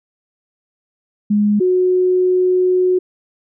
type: tone pair in turn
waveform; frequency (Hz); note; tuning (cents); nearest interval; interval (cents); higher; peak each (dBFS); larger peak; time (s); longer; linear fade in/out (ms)
sine; 207.7 / 366.3; G#3 / F#4; 0 / -17; minor seventh; 983; second; -11; neither; 1.3-1.6 / 1.6-2.99; second; 10
effects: none